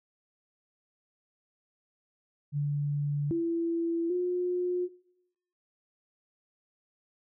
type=tone with pitch steps; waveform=sine; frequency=144.9 / 335.1 / 358.4 Hz; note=D3 / E4 / F4; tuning=-23 / +29 / +45 cents; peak=-26 dBFS; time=2.52-4.89 s; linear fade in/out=50 ms; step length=790 ms; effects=noise-tail reverb RT60 0.8 s tail -20 dB re dry